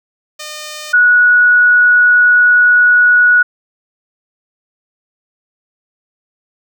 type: tone pair in turn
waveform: 5% pulse / sine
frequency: 608 / 1463.7 Hz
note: D#5 / F#6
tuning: -40 / -19 cents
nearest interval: octave + minor third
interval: 1521 cents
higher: second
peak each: -14 / -5 dBFS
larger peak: second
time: 0.39-0.93 / 0.93-3.43 s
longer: second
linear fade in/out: 10 ms
effects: none